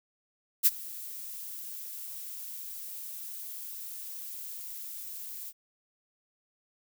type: noise with ADSR envelope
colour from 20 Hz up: violet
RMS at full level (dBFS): -19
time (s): 0.63-5.53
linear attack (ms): 33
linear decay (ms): 33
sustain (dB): -22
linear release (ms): 50
effects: none